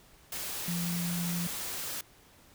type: tone in noise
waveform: sine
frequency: 173 Hz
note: F3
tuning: 16 cents flat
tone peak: -31 dBFS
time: 0.68-1.47 s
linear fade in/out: 2 ms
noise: white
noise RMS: -37 dBFS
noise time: 0.32-2.01 s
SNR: +3 dB
effects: pink hiss -59 dBFS RMS until 2.54 s